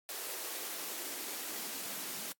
white noise with high-pass filter sweep, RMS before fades -41 dBFS, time 0.09-2.32 s, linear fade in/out 0 ms, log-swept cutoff 430 to 210 Hz, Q 2.1, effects noise-tail reverb RT60 0.1 s tail -23 dB re dry + AAC 64 kbps

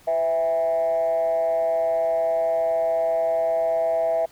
sine tone with frequency modulation, 657 Hz, E5, 6 cents flat, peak -18 dBFS, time 0.07-4.26 s, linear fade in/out 10 ms, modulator 155 Hz, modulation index 0.55, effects tanh soft clip ceiling -15 dBFS + pink hiss -53 dBFS RMS until 4.31 s

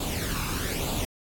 pink noise with flanger, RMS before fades -30 dBFS, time 0-1.05 s, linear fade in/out 5 ms, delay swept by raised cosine 0.26 to 0.8 ms, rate 1.1 Hz, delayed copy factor +0.6, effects AAC 64 kbps

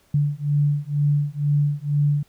sine beating tone pair, 144.6 / 146.7 Hz, D3 / D3, -27 / -2 cents, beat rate 2.1 Hz, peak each -21 dBFS, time 0.14-2.23 s, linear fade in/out 5 ms, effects pink hiss -60 dBFS RMS until 2.28 s

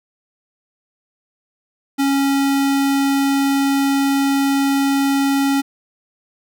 square tone, 276.1 Hz, C#4, 7 cents flat, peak -15 dBFS, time 1.98-5.62 s, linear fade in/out 20 ms, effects none

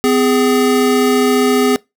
square tone pair together, 254.5 / 412.6 Hz, C4 / G#4, -48 / -11 cents, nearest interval minor sixth, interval 837 cents, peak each -14 dBFS, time 0.04-1.76 s, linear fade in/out 0 ms, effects noise-tail reverb RT60 0.2 s tail -23 dB re dry

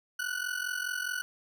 40% pulse ring-modulated tone, 1480 Hz, F#6, in tune, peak -28 dBFS, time 0.19-1.22 s, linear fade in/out 0 ms, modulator 22.4 Hz, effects none

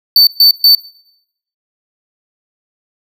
square tone bursts, 4538 Hz, C#8, 40 cents sharp, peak -4 dBFS, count 3, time 0.16-0.75 s, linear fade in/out 2 ms, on 110 ms, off 130 ms, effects noise-tail reverb RT60 0.8 s tail -22 dB re dry

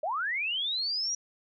sine linear sweep, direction up, 569 to 5830 Hz, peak -28 dBFS, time 0.03-1.15 s, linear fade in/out 5 ms, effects none

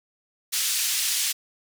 white band-pass noise, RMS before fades -25 dBFS, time 0.52-1.33 s, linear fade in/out 20 ms, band 2600 to 10000 Hz, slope 12 dB/octave, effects none

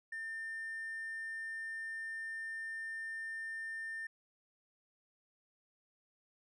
triangle tone with hard clipping, 1800 Hz, A6, 39 cents sharp, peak -40 dBFS, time 0.12-4.07 s, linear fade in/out 5 ms, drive 4 dB, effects none

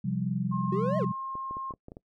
sine chord, C suspended fourth, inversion none, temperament equal, 130.81 / 174.61 / 196 Hz, C3 / F3 / G3, 0 / 0 / 0 cents, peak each -32 / -31 / -31 dBFS, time 0.04-1.12 s, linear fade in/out 10 ms
sine tone, 1067 Hz, C6, 34 cents sharp, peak -33 dBFS, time 0.51-1.73 s, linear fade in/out 20 ms
triangle exponential two-way sweep, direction up then down, 360 to 655 to 360 Hz, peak -26 dBFS, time 0.72-1.05 s, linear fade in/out 5 ms, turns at 0.98 s
clicks, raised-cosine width 2 ms, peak -30 dBFS, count 8, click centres 1.354 / 1.51 / 1.569 / 1.708 / 1.738 / 1.884 / 1.919 / 1.969 s
effects noise-tail reverb RT60 0.1 s tail -23 dB re dry

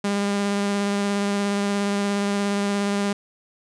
sawtooth tone with vibrato, 201.6 Hz, G3, 49 cents sharp, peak -17 dBFS, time 0.04-3.13 s, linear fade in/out 5 ms, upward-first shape triangle, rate 17 Hz, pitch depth 15 cents each way, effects resampled to 22050 Hz + 9-bit

